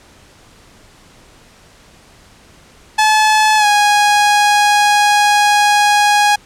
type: tone with pitch glide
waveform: sawtooth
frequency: 861 to 827.4 Hz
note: A5 to G#5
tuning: -38 to -7 cents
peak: -5 dBFS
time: 2.98-6.36 s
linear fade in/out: 10 ms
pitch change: -69 cents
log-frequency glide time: 3.57-3.66 s
effects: pink hiss -45 dBFS RMS until 6.45 s + low-pass 9000 Hz 12 dB/octave